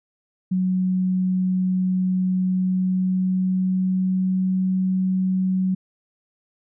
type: tone with pitch glide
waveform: sine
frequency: 185 to 186.93 Hz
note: F#3 to F#3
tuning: 0 to +18 cents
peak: -18 dBFS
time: 0.51-5.75 s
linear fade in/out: 10 ms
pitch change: +18 cents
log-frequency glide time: 2.42-4.64 s
effects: none